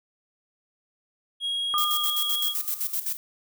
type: tone with pitch glide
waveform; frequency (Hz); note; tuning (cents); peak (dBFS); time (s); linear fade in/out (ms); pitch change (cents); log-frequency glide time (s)
triangle; 3287 to 3308; G#7 to G#7; -19 to -8; -24; 1.4-2.55; 50; +11; 1.8-2.31
type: tone with exponential decay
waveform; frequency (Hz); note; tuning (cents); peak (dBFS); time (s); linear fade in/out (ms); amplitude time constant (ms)
sine; 1212; D#6; -46; -22; 1.74-2.99; 0; 270
type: noise with tremolo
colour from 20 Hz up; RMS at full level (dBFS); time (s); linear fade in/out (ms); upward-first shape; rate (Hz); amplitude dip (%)
violet; -27; 1.78-3.17; 0; square; 7.8; 70
effects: none

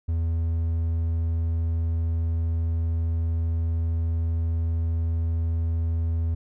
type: tone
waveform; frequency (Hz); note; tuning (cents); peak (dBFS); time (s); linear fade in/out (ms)
triangle; 82.41; E2; 0; -20; 0.08-6.35; 10
effects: none

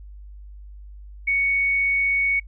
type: tone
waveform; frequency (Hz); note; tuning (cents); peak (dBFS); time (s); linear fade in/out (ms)
sine; 2226; C#7; +7; -18; 1.27-2.4; 10
effects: noise-tail reverb RT60 0.1 s tail -25 dB re dry + added 50 Hz sine -38 dBFS peak until 2.47 s

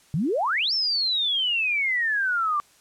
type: exponential two-way sweep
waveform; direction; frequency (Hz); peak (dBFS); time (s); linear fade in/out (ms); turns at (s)
sine; up then down; 137.1 to 5470 to 1157; -21; 0.14-2.6; 0; 0.73
effects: white hiss -57 dBFS RMS until 2.8 s + low-pass 10000 Hz 12 dB/octave

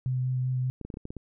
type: tone with vibrato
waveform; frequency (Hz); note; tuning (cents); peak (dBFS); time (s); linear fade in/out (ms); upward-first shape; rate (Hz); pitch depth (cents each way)
sine; 127.9; C3; -39; -25; 0.06-0.7; 0; sine; 5.1; 11
type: clicks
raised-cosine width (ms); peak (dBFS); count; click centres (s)
3; -25; 8; 0.813 / 0.85 / 0.902 / 0.941 / 0.971 / 1.054 / 1.105 / 1.167
effects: none

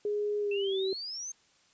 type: tone with pitch glide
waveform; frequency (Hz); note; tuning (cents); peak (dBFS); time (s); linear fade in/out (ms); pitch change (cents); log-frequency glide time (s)
sine; 415.3 to 383; G#4 to G4; 0 to -40; -28; 0.05-0.93; 2; -140; 0.4-0.77
type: exponential sweep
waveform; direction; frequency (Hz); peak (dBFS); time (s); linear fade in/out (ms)
sine; up; 2637 to 6450; -36; 0.51-1.32; 5
effects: white hiss -65 dBFS RMS until 1.73 s + resampled to 16000 Hz

